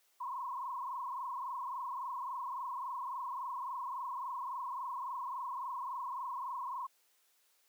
sine tone with frequency modulation, 1027 Hz, C6, 33 cents flat, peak -37 dBFS, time 0.2-6.87 s, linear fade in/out 10 ms, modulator 23.6 Hz, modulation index 3, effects white hiss -72 dBFS RMS until 7.68 s + high-pass 400 Hz 12 dB/octave

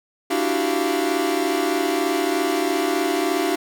45% pulse tone cluster, 292.8 / 327.3 / 366.4 / 389.6 / 691 Hz, D4 / E4 / F#4 / G4 / F5, -5 / -12 / -17 / -11 / -19 cents, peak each -26 dBFS, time 0.3-3.56 s, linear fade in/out 10 ms, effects none

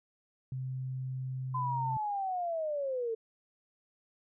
sine tone, 130 Hz, C3, 11 cents flat, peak -34 dBFS, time 0.52-1.97 s, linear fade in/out 2 ms
sine linear sweep, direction down, 1025 to 440.4 Hz, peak -31 dBFS, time 1.54-3.15 s, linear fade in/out 10 ms
effects none

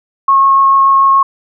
sine tone with vibrato, 1089 Hz, C#6, 31 cents flat, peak -5 dBFS, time 0.28-1.23 s, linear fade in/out 5 ms, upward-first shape triangle, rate 6.9 Hz, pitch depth 9 cents each way, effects none

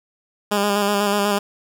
10% pulse tone with vibrato, 203.7 Hz, G#3, 33 cents flat, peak -9 dBFS, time 0.51-1.39 s, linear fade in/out 10 ms, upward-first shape square, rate 8.1 Hz, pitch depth 26 cents each way, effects none

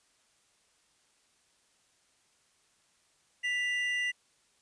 triangle tone pair together, 1975.5 / 2799 Hz, B6 / F7, 0 / +3 cents, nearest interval tritone, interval 603 cents, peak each -28 / -34 dBFS, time 3.43-4.12 s, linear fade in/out 20 ms, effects white hiss -69 dBFS RMS until 4.61 s + resampled to 22050 Hz

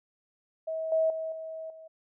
sine tone with level steps, 642 Hz, E5, 46 cents flat, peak -30 / -22 / -31 / -36 / -45 dBFS, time 0.67-1.88 s, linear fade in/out 10 ms, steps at 0.92 / 1.1 / 1.32 / 1.7 s, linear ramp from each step 2 ms, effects none

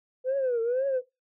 sine tone with vibrato, 501 Hz, B4, 25 cents sharp, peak -22 dBFS, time 0.24-1.02 s, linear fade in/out 50 ms, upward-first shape triangle, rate 2 Hz, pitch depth 190 cents each way, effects noise-tail reverb RT60 0.2 s tail -17 dB re dry + tanh soft clip ceiling -21 dBFS

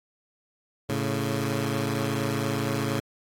15% pulse tone pair together, 110 / 138.59 Hz, A2 / C#3, 0 / 0 cents, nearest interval major third, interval 400 cents, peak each -22 dBFS, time 0.89-3 s, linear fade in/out 5 ms, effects AAC 48 kbps

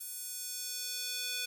square tone with high-pass filter sweep, 493.9 Hz, B4, in tune, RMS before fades -39 dBFS, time 0-1.46 s, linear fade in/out 10 ms, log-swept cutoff 10000 to 2900 Hz, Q 1.2, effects 10-bit

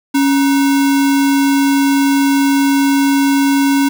sine tone with sample-and-hold, 277.2 Hz, C#4, in tune, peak -9 dBFS, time 0.14-3.89 s, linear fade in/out 10 ms, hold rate 1225 Hz, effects none

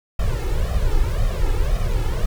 brown noise with flanger, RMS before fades -19 dBFS, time 0.19-2.26 s, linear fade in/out 5 ms, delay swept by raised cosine 1.6 to 2.35 ms, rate 1.9 Hz, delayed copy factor +0.9, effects none

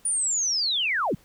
sine linear sweep, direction down, 9610 to 103 Hz, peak -22 dBFS, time 0.05-1.15 s, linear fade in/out 5 ms, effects pink hiss -58 dBFS RMS until 1.24 s

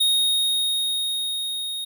square tone with level ramp, 3729 Hz, A#7, in tune, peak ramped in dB -17 to -28 dBFS, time 0-1.85 s, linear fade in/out 10 ms, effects none

